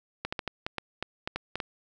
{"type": "clicks", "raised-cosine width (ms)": 0.3, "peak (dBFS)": -15, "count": 11, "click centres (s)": [0.25, 0.325, 0.392, 0.477, 0.665, 0.783, 1.026, 1.275, 1.36, 1.556, 1.602], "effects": []}